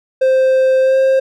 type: tone with pitch glide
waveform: triangle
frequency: 523.3 to 530.9 Hz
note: C5 to C5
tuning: 0 to +25 cents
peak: -7 dBFS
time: 0.21-1.2 s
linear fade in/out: 10 ms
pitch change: +25 cents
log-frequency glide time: 0.81-0.97 s
effects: none